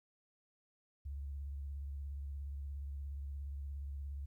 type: tone with vibrato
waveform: sine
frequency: 70.1 Hz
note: C#2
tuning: 20 cents sharp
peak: -40 dBFS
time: 1.05-4.26 s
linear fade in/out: 10 ms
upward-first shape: triangle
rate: 17 Hz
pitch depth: 82 cents each way
effects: 13-bit